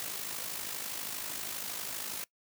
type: noise with amplitude modulation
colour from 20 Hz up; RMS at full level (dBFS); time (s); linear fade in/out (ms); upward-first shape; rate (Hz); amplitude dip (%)
white; -36; 0-2.24; 0; sine; 52.5; 55
effects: noise-tail reverb RT60 0.1 s tail -22 dB re dry + high-pass 100 Hz 12 dB/octave